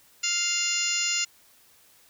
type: harmonic tone with a mistuned harmonic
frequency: 698.5 Hz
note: F5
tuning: in tune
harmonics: 2 / 3 / 4 / 5 / 6 / 7 / 8 / 9 / 10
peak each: -38 / -34 / -29 / -39 / -35 / -33 / -36 / -38 / -28 dBFS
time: 0.23-1.25 s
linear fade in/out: 10 ms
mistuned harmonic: 7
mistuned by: +48 cents
effects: white hiss -58 dBFS RMS until 2.09 s